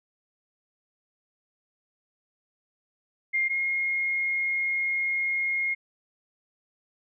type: tone pair in turn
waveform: sine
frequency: 2117 / 2145 Hz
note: C7 / C7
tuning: +20 / +42 cents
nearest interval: unison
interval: 22 cents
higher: second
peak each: -22 / -24 dBFS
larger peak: first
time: 3.33-3.49 / 3.49-5.75 s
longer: second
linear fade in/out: 20 ms
effects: none